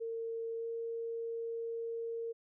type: tone with pitch glide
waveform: sine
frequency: 456.4 to 460.1 Hz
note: A#4 to A#4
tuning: -37 to -23 cents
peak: -36 dBFS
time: 0-2.33 s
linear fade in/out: 20 ms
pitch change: +14 cents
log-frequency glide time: 0.56-0.66 s
effects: none